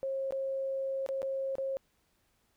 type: tone with dropouts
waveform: sine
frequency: 538 Hz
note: C5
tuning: 48 cents sharp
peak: -31 dBFS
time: 0.03-1.77 s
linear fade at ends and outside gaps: 0 ms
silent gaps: 0.308-0.323 / 1.063-1.089 / 1.219-1.229 / 1.554-1.583 s
effects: pink hiss -73 dBFS RMS until 2.56 s